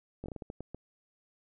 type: slowing click train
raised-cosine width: 2 ms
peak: -27 dBFS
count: 9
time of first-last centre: 0.24-0.746 s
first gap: 19 ms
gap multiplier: 1.33
effects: none